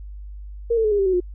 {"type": "tone with pitch steps", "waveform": "sine", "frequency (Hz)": [466.2, 446.2, 427, 408.7, 391.1, 374.3, 358.2], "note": ["A#4", "A4", "G#4", "G#4", "G4", "F#4", "F4"], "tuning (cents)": [0, 24, 48, -28, -4, 20, 44], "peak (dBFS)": -16, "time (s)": [0.7, 1.204], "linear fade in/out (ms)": 10, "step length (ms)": 72, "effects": ["added 50 Hz sine -33 dBFS peak until 1.34 s"]}